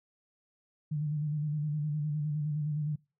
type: tone with vibrato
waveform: sine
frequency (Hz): 150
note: D3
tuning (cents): +37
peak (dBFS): -29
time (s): 0.91-2.96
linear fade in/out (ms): 10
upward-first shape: square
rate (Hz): 9.7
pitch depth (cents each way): 39
effects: noise-tail reverb RT60 0.3 s tail -24 dB re dry